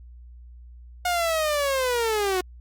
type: linear sweep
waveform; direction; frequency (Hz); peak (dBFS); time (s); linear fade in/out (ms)
sawtooth; down; 722 to 360; -18; 1.05-2.41; 5
effects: added 60 Hz sine -42 dBFS peak until 2.6 s + Opus 48 kbps